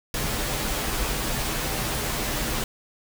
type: noise with comb filter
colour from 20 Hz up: pink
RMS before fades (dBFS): -27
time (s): 0.14-2.64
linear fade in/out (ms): 2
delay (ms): 11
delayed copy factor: -0.65
effects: none